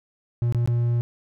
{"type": "tone with dropouts", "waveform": "triangle", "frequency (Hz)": 119, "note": "A#2", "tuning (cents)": 36, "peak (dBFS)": -17, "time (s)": [0.42, 1.01], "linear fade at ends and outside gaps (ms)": 0, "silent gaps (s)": [[0.524, 0.547], [0.659, 0.675]], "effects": []}